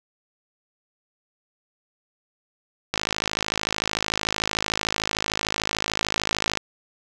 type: click train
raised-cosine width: 0.2 ms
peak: -5 dBFS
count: 195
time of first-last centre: 2.94-6.573 s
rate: 53.4 Hz
effects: none